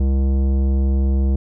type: tone with tanh clipping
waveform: sine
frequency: 67.2 Hz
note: C2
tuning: 47 cents sharp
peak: -16 dBFS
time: 0-1.36 s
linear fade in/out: 5 ms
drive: 14 dB
effects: none